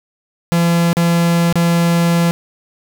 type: tone with dropouts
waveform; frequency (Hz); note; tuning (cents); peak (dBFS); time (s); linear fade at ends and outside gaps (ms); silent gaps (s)
45% pulse; 170; F3; -46; -11; 0.52-2.31; 0; 0.93-0.969 / 1.526-1.556
effects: none